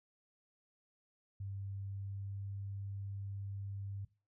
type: tone with pitch glide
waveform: sine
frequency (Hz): 98.4 to 99.08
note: G2 to G2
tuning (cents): +7 to +19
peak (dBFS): -40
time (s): 1.4-4.05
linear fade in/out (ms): 5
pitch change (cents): +12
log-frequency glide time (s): 1.87-2.45
effects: noise-tail reverb RT60 0.3 s tail -18 dB re dry